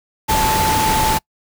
sine tone in noise, 876 Hz, A5, 8 cents flat, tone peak -16 dBFS, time 0.28-1.19 s, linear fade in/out 20 ms, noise pink, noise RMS -19 dBFS, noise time 0.28-1.19 s, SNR 0 dB, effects noise-tail reverb RT60 0.1 s tail -26 dB re dry

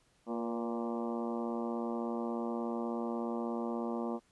harmonic tone with a mistuned harmonic, 116.54 Hz, A#2, in tune, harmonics 2 / 3 / 4 / 5 / 6 / 7 / 8 / 9 / 10, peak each -36 / -40 / -42 / -44 / -46 / -47 / -48 / -49 / -50 dBFS, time 0.26-4.2 s, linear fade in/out 50 ms, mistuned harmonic 4, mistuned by +40 cents, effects pink hiss -70 dBFS RMS until 4.31 s + resampled to 24000 Hz

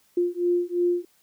sine beating tone pair, 350 / 352.9 Hz, F4 / F4, +4 / +18 cents, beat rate 2.9 Hz, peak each -24 dBFS, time 0.17-1.05 s, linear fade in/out 5 ms, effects white hiss -63 dBFS RMS until 1.22 s

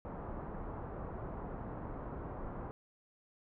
pink low-pass noise, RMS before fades -43 dBFS, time 0.05-2.71 s, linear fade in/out 0 ms, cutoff 1200 Hz, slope 24 dB/octave, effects none

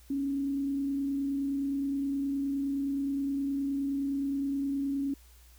sine tone with frequency modulation, 277.2 Hz, C#4, in tune, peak -28 dBFS, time 0.1-5.14 s, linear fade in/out 5 ms, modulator 29.6 Hz, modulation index 0.23, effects added 60 Hz sine -54 dBFS peak until 5.58 s + white hiss -61 dBFS RMS until 5.58 s

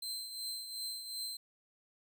sawtooth tone with tremolo, 4107 Hz, C8, 33 cents flat, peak -34 dBFS, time 0.02-1.37 s, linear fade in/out 5 ms, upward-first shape triangle, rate 2.7 Hz, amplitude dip 60%, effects none

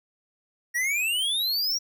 square exponential sweep, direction up, 1874 to 5760 Hz, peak -24 dBFS, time 0.74-1.79 s, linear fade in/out 20 ms, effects none

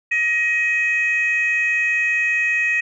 sine tone pair together, 1890 / 2525 Hz, A#6 / D#7, +23 / +25 cents, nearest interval perfect fourth, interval 502 cents, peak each -18 dBFS, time 0.11-2.81 s, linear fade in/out 10 ms, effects tanh soft clip ceiling -11 dBFS

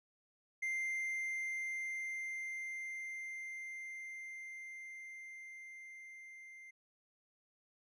triangle tone with level ramp, 2093 Hz, C7, in tune, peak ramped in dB -33 to -50 dBFS, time 0.62-6.71 s, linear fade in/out 10 ms, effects resampled to 32000 Hz

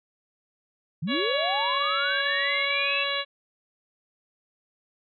sine linear sweep, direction up, 136.5 to 2711 Hz, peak -26 dBFS, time 1.02-3.04 s, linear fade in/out 10 ms
harmonic tone, 562 Hz, C#5, 24 cents sharp, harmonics 1 / 2 / 3 / 4 / 5 / 6 / 7, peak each -33 / -33 / -33 / -33 / -33 / -33 / -33 dBFS, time 1.07-3.25 s, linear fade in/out 50 ms
effects none

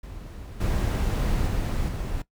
brown noise with level steps, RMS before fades -39 / -24 / -26 / -30 dBFS, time 0.03-2.22 s, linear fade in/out 5 ms, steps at 0.6 / 1.47 / 1.88 s, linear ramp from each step 10 ms, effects noise-tail reverb RT60 0.1 s tail -18 dB re dry

